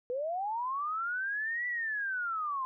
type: linear two-way sweep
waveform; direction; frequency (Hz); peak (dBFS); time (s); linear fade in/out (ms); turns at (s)
sine; up then down; 478.1 to 1975.5 to 1022; -31; 0.1-2.65; 0; 1.67
effects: none